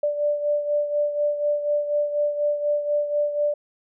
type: beating tone pair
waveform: sine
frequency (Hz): 587.3 / 591.4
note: D5 / D5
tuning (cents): 0 / +12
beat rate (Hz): 4.1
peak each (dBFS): -21 / -28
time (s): 0.03-3.54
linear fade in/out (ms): 5
effects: none